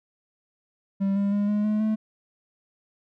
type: tone with pitch steps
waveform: triangle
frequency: 196 / 200 / 204.1 / 208.3 / 212.5 / 216.8 Hz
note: G3 / G3 / G#3 / G#3 / G#3 / A3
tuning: 0 / +35 / -30 / +5 / +40 / -25 cents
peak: -19 dBFS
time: 1-1.96 s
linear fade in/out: 20 ms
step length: 160 ms
effects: none